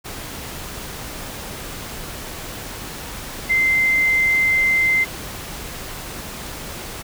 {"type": "tone in noise", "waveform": "sine", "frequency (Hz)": 2079, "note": "C7", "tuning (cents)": -12, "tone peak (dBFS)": -14, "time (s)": [3.49, 5.05], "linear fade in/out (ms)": 20, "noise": "pink", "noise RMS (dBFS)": -32, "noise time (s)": [0.04, 7.03], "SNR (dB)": 15, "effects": []}